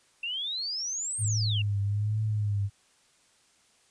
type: exponential two-way sweep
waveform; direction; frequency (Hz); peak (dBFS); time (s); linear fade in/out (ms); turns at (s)
sine; up then down; 2673 to 8870 to 2673; -30; 0.23-1.62; 5; 1.21
type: tone with vibrato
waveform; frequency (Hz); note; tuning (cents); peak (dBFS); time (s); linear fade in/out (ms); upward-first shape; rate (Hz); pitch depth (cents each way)
sine; 104.3; G#2; +8; -25; 1.18-2.7; 50; triangle; 1.2; 79
effects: white hiss -64 dBFS RMS until 3.9 s + resampled to 22050 Hz